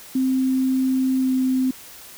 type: tone with pitch glide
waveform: sine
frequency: 261.2 to 259.1 Hz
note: C4 to C4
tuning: -3 to -17 cents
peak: -17 dBFS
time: 0.15-1.71 s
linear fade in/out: 5 ms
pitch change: -14 cents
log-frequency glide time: 1.19-1.34 s
effects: white hiss -42 dBFS RMS until 2.17 s